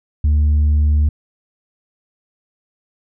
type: tone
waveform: sine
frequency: 75 Hz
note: D2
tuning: 37 cents sharp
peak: -8 dBFS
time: 0.24-1.09 s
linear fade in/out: 5 ms
effects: tanh soft clip ceiling -10 dBFS